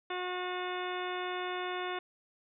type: harmonic tone with a mistuned harmonic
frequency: 362.5 Hz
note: F#4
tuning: 35 cents flat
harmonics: 1 / 2 / 3 / 4 / 5 / 6 / 7 / 8 / 10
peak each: -38 / -40 / -41 / -43 / -46 / -46 / -49 / -48 / -46 dBFS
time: 0.1-1.99 s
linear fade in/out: 5 ms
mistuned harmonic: 10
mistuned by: -44 cents
effects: none